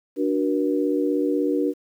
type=chord; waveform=sine; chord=D augmented; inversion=none; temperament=equal with one note detuned; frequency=293.7 / 370 / 477.3 Hz; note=D4 / F#4 / A#4; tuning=0 / 0 / +41 cents; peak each=-22 / -25 / -25 dBFS; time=0.16-1.74 s; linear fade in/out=50 ms; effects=9-bit